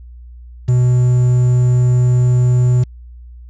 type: tone with quantisation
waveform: triangle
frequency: 124.4 Hz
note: B2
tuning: 13 cents sharp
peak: -7 dBFS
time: 0.68-2.84 s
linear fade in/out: 10 ms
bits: 6
effects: added 60 Hz sine -33 dBFS peak until 3.49 s + resampled to 16000 Hz